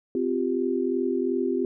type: chord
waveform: sine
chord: C suspended fourth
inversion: none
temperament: equal with one note detuned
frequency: 258.5 / 349.2 / 392 Hz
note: C4 / F4 / G4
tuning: -21 / 0 / 0 cents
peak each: -27 dBFS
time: 0.15-1.65 s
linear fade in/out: 2 ms
effects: none